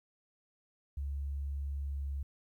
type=tone with pitch glide; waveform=sine; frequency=70 to 69.6 Hz; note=C#2 to C#2; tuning=+18 to +8 cents; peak=-34 dBFS; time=0.97-2.23 s; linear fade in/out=5 ms; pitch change=-10 cents; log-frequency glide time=1.85-2.05 s; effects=12-bit